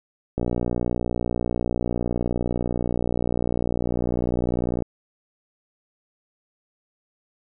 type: click train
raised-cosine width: 2 ms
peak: -11 dBFS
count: 268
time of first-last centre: 0.38-4.823 s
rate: 60.1 Hz
effects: none